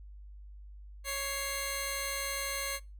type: tone pair together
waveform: 10% pulse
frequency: 554 / 2104 Hz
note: C#5 / C7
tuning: -1 / +9 cents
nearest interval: octave + major seventh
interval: 2310 cents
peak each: -28 / -27 dBFS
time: 1.04-2.8 s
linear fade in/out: 50 ms
effects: noise-tail reverb RT60 0.3 s tail -25 dB re dry + added 50 Hz sine -46 dBFS peak until 2.99 s